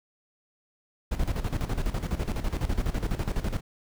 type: noise with tremolo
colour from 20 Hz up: brown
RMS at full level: -26 dBFS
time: 1.11-3.61 s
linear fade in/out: 10 ms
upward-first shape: square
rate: 12 Hz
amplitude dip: 70%
effects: none